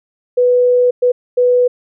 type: tone bursts at uneven times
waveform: sine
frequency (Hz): 493.9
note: B4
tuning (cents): 0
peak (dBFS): -8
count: 3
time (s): 0.37-0.91 / 1.02-1.12 / 1.37-1.68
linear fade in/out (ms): 10
effects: none